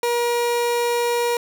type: tone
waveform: 30% pulse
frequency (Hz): 476.9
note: A#4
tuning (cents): +39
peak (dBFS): -16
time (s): 0.03-1.37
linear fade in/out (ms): 2
effects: none